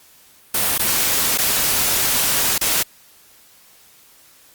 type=noise with dropouts; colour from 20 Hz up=white; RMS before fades=-18 dBFS; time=0.54-2.83 s; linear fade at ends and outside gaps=5 ms; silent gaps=0.78-0.793 / 1.376-1.384 / 2.581-2.611 s; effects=white hiss -50 dBFS RMS until 4.54 s + Opus 48 kbps